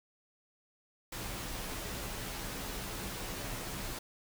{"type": "noise with comb filter", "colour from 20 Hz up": "pink", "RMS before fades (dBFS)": -40, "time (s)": [1.12, 3.99], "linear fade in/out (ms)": 5, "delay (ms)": 13, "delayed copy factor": -0.5, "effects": []}